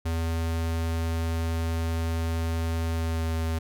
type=tone with pitch glide; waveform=square; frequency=82.3 to 81.35 Hz; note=E2 to E2; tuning=-2 to -22 cents; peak=-26 dBFS; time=0.05-3.59 s; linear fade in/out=10 ms; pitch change=-20 cents; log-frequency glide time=2.91-3.32 s; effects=none